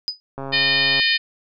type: tone with exponential decay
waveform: sine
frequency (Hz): 4978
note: D#8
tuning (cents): 0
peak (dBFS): -17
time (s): 0.08-0.2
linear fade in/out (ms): 0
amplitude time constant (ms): 24
type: click train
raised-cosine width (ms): 1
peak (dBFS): -17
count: 85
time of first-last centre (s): 0.38-0.998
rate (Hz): 136
type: harmonic tone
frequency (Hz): 610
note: D#5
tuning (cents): -34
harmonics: 3 / 4 / 5 / 6 / 7 / 8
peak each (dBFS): -21 / -22 / -23 / -24 / -24 / -25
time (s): 0.52-1.18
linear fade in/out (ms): 20
effects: none